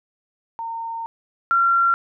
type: tone pair in turn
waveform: sine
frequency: 915 / 1371 Hz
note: A#5 / F6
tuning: -32 / -32 cents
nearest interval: perfect fifth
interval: 700 cents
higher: second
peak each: -26 / -14 dBFS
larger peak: second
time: 0.59-1.06 / 1.51-1.94 s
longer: first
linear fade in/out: 0 ms
effects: none